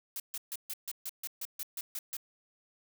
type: noise bursts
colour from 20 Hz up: blue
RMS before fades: -38 dBFS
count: 12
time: 0.16-2.168 s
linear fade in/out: 2 ms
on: 39 ms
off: 140 ms
effects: none